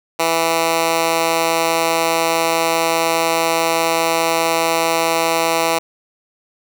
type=tone with high-pass filter; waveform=10% pulse; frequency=164.81 Hz; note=E3; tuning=in tune; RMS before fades=-17 dBFS; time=0.19-5.79 s; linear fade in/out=10 ms; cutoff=490 Hz; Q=0.64; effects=none